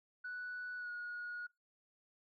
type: tone with pitch glide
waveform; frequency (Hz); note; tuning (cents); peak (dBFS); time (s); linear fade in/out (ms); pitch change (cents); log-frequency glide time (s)
sine; 1480 to 1447.9; F#6 to F#6; 0 to -38; -40; 0.24-1.47; 10; -38; 0.77-0.9
effects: noise-tail reverb RT60 0.2 s tail -24 dB re dry + tanh soft clip ceiling -38 dBFS